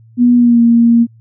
sine tone with pitch glide, 243.1 to 233.6 Hz, B3 to A#3, -27 to +4 cents, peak -5 dBFS, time 0.17-1.07 s, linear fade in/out 50 ms, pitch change -69 cents, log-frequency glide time 0.36-0.61 s, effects added 113 Hz sine -40 dBFS peak until 1.2 s

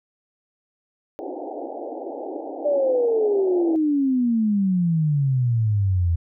pink band-pass noise, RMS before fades -32 dBFS, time 1.19-3.76 s, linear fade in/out 0 ms, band 270 to 820 Hz, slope 96 dB/octave
sine exponential sweep, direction down, 595 to 82.41 Hz, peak -17 dBFS, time 2.65-6.16 s, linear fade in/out 10 ms
effects none

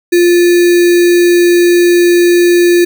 sine tone with sample-and-hold, 349.2 Hz, F4, in tune, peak -4 dBFS, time 0.12-2.85 s, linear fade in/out 10 ms, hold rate 2100 Hz, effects none

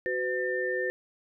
sine tone cluster, 372.7 / 505 / 1798 Hz, F#4 / B4 / A6, +13 / +39 / +37 cents, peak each -32 / -31 / -31 dBFS, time 0.06-0.9 s, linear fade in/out 0 ms, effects none

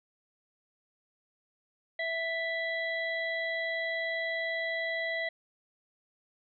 harmonic tone, 659.3 Hz, E5, in tune, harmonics 1 / 3 / 5 / 6, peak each -35 / -32 / -45 / -45 dBFS, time 1.99-5.29 s, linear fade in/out 5 ms, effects none

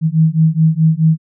sine beating tone pair, 157.4 / 162.1 Hz, D#3 / E3, +20 / -29 cents, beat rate 4.7 Hz, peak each -12 dBFS, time 0.01-1.18 s, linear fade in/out 50 ms, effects none

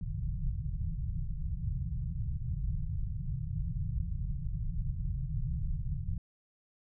pink low-pass noise, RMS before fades -34 dBFS, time 0.01-6.18 s, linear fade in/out 5 ms, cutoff 170 Hz, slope 96 dB/octave, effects none

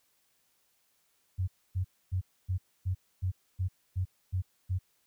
sine tone bursts, 92.6 Hz, F#2, 2 cents sharp, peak -27 dBFS, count 10, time 1.38-4.79 s, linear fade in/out 20 ms, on 98 ms, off 270 ms, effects white hiss -72 dBFS RMS until 5.06 s

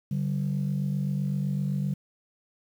sine tone pair together, 143.4 / 191.22 Hz, D3 / G3, -41 / -43 cents, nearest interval perfect fourth, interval 498 cents, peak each -26 / -28 dBFS, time 0.11-1.94 s, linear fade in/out 5 ms, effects tanh soft clip ceiling -20 dBFS + 9-bit

